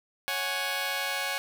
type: chord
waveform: 10% pulse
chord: C# suspended fourth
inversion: none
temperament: just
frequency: 554.4 / 739.2 / 831.5 Hz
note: C#5 / F#5 / G#5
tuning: 0 / -2 / +2 cents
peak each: -26 dBFS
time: 0.28-1.38 s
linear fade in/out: 0 ms
effects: none